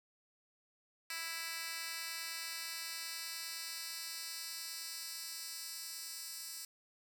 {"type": "tone with high-pass filter sweep", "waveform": "10% pulse", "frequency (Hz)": 329.6, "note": "E4", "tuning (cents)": 0, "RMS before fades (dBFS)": -44, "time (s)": [1.1, 6.65], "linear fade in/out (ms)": 2, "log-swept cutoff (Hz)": [2500, 6100], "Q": 1, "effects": []}